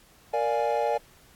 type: chord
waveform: triangle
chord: Bb dominant seventh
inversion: none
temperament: equal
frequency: 466.2 / 587.3 / 698.5 / 830.6 Hz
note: Bb4 / D5 / F5 / Ab5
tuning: 0 / 0 / 0 / 0 cents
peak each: -27 / -26 / -29 / -26 dBFS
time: 0.33-0.98 s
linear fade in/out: 10 ms
effects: pink hiss -57 dBFS RMS until 1.35 s + AAC 64 kbps